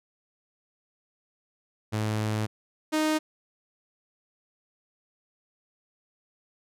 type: tone pair in turn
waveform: sawtooth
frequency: 107.8 / 309.9 Hz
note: A2 / D#4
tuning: -35 / -7 cents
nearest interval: octave + tritone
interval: 1828 cents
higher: second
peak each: -22 / -19 dBFS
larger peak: second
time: 1.92-2.47 / 2.92-3.19 s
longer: first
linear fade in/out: 20 ms
effects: low-pass 12000 Hz 12 dB/octave